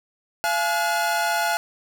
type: tone cluster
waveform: 45% pulse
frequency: 686 / 851 / 1447 Hz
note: F5 / G#5 / F#6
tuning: -31 / +42 / -39 cents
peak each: -25 dBFS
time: 0.44-1.57 s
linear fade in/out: 0 ms
effects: none